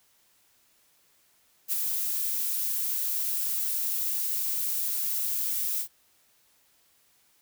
violet noise with ADSR envelope, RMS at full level -25 dBFS, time 1.68-5.88 s, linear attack 49 ms, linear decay 5 ms, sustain -4 dB, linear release 82 ms, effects white hiss -65 dBFS RMS until 7.41 s

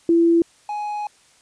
sine / triangle tone pair in turn, 336.1 / 835.5 Hz, E4 / G#5, +34 / +10 cents, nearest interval octave + major third, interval 1576 cents, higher second, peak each -12 / -22 dBFS, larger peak first, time 0.09-0.42 / 0.69-1.07 s, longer second, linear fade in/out 2 ms, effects white hiss -55 dBFS RMS until 1.41 s + resampled to 22050 Hz

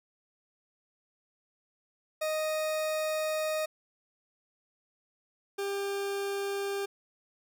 40% pulse tone pair in turn, 622.3 / 398.1 Hz, D#5 / G4, 0 / +27 cents, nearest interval minor sixth, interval 773 cents, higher first, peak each -28 / -30 dBFS, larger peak first, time 2.21-3.66 / 5.58-6.86 s, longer first, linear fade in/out 10 ms, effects none

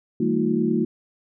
sine tone cluster, 162.2 / 197.4 / 226.5 / 318.1 / 359 Hz, E3 / G3 / A#3 / D#4 / F4, -28 / +12 / -50 / +38 / +48 cents, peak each -29 / -27 / -22 / -26 / -25 dBFS, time 0.2-0.85 s, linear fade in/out 5 ms, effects none

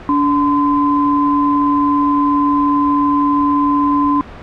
sine tone pair together, 288 / 1025.4 Hz, D4 / C6, -34 / -35 cents, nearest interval octave + minor seventh, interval 2199 cents, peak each -13 / -14 dBFS, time 0.09-4.21 s, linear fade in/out 0 ms, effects pink hiss -33 dBFS RMS until 4.42 s + low-pass 2000 Hz 12 dB/octave

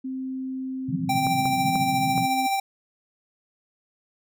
sine tone with pitch glide, 261.6 to 263.4 Hz, C4 to C4, 0 to +12 cents, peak -28 dBFS, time 0.04-2.47 s, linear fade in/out 10 ms, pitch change +12 cents, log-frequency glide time 1.55-2.09 s
white band-pass noise, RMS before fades -30 dBFS, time 0.88-2.26 s, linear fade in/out 10 ms, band 120 to 190 Hz, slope 48 dB/octave
square tone with tremolo, 783 Hz, G5, 2 cents flat, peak -21 dBFS, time 1.09-2.6 s, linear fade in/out 5 ms, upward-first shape sine, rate 14 Hz, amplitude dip 35%
clicks, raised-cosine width 1 ms, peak -20 dBFS, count 4, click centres 1.268 / 1.456 / 1.756 / 2.179 s
effects none

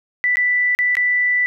sine tone with dropouts, 1978 Hz, B6, 2 cents sharp, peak -14 dBFS, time 0.24-1.46 s, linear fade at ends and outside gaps 0 ms, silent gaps 0.357-0.37 / 0.75-0.789 / 0.953-0.969 s, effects none

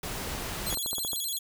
pink noise, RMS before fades -35 dBFS, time 0.03-0.75 s, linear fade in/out 5 ms
clicks, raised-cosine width 1 ms, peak -24 dBFS, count 11, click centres 0.35 / 0.411 / 0.521 / 0.67 / 0.727 / 0.773 / 0.861 / 0.931 / 0.983 / 1.049 / 1.132 s
10% pulse tone with vibrato, 3724 Hz, A#7, 2 cents flat, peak -23 dBFS, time 0.66-1.39 s, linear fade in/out 10 ms, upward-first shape square, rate 12 Hz, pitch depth 180 cents each way
effects none

